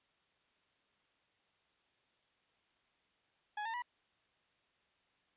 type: tone with pitch steps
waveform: 30% pulse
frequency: 839 / 904.4 / 975 Hz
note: G#5 / A5 / B5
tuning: +17 / +47 / -23 cents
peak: -35 dBFS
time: 3.57-3.822 s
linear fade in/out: 5 ms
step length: 84 ms
effects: white hiss -75 dBFS RMS until 5.36 s + resampled to 8000 Hz